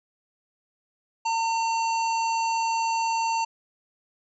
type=harmonic tone with a mistuned harmonic; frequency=909 Hz; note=A#5; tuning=44 cents flat; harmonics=1 / 3 / 5 / 7 / 8; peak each=-23 / -33 / -37 / -40 / -41 dBFS; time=1.25-3.45 s; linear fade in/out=10 ms; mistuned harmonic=7; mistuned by=-73 cents; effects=none